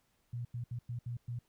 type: tone bursts at uneven times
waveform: sine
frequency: 120 Hz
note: B2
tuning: 49 cents flat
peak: -36 dBFS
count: 6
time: 0.33-0.45 / 0.54-0.64 / 0.71-0.79 / 0.89-0.99 / 1.06-1.17 / 1.28-1.39 s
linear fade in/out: 5 ms
effects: pink hiss -75 dBFS RMS until 1.48 s